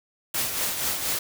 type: noise with tremolo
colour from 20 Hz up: white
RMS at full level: -25 dBFS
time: 0.34-1.19 s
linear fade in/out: 5 ms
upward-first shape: triangle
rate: 4.2 Hz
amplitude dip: 55%
effects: none